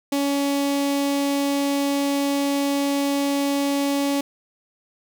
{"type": "tone with notch filter", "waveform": "sawtooth", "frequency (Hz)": 281.1, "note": "C#4", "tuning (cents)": 24, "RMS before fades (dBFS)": -22, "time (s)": [0.12, 4.21], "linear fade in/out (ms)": 5, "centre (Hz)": 1500, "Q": 1.5, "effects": []}